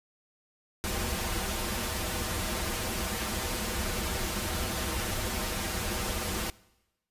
pink noise with comb filter, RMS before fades -32 dBFS, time 0.84-6.5 s, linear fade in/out 0 ms, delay 7.1 ms, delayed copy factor -0.95, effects noise-tail reverb RT60 1.0 s tail -22 dB re dry + resampled to 32000 Hz

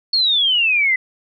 sine exponential sweep, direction down, 4392 to 1998 Hz, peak -13 dBFS, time 0.13-0.96 s, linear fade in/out 5 ms, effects none

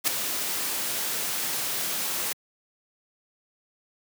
white noise with ADSR envelope, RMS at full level -20 dBFS, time 0.04-2.33 s, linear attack 37 ms, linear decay 3 ms, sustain -9 dB, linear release 7 ms, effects high-pass 150 Hz 12 dB/octave

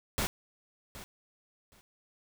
pink noise with echo, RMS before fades -31 dBFS, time 0.18-0.27 s, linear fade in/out 0 ms, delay 770 ms, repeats 2, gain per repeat -15 dB, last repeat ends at 1.81 s, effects none

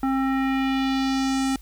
square tone with low-pass filter sweep, 267.1 Hz, C4, 36 cents sharp, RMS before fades -23 dBFS, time 0.03-1.56 s, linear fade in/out 2 ms, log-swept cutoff 1200 to 9200 Hz, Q 1.7, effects added 50 Hz sine -42 dBFS peak until 1.61 s + white hiss -55 dBFS RMS until 1.61 s

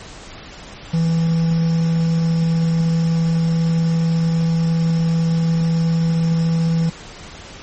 triangle tone with quantisation, 164.81 Hz, E3, in tune, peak -12 dBFS, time 0.93-6.9 s, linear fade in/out 10 ms, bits 6, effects pink hiss -37 dBFS RMS until 7.62 s + MP3 32 kbps

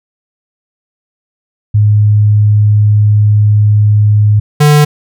sine / square tone pair in turn, 105 / 148.49 Hz, G#2 / D3, +19 / +19 cents, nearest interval tritone, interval 600 cents, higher second, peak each -4 dBFS, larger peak neither, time 1.74-4.4 / 4.6-4.85 s, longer first, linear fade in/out 10 ms, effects none

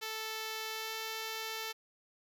5% pulse tone with pitch glide, 440 to 442.8 Hz, A4 to A4, 0 to +11 cents, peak -26 dBFS, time 0.01-1.73 s, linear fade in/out 20 ms, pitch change +11 cents, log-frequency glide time 0.71-0.93 s, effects none

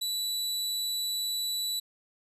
sawtooth tone, 3951 Hz, B7, in tune, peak -26 dBFS, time 0.01-1.8 s, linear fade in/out 10 ms, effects resampled to 32000 Hz

